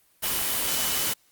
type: tone in noise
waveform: sine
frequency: 2994 Hz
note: F#7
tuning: 20 cents sharp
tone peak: -36 dBFS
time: 0.22-1.14 s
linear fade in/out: 20 ms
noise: white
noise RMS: -26 dBFS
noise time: 0.22-1.14 s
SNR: -13 dB
effects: white hiss -63 dBFS RMS until 1.31 s + Opus 32 kbps